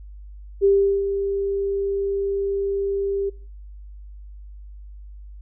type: tone with ADSR envelope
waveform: sine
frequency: 396.1 Hz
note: G4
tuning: 18 cents sharp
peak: -12 dBFS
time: 0.61-3.3 s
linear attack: 34 ms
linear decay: 380 ms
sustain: -9 dB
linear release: 14 ms
effects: noise-tail reverb RT60 0.5 s tail -25 dB re dry + added 50 Hz sine -37 dBFS peak until 5.41 s